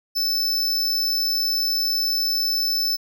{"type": "tone", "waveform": "square", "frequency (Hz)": 5274, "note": "E8", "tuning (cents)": 0, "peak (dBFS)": -20, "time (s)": [0.15, 2.97], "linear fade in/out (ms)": 20, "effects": []}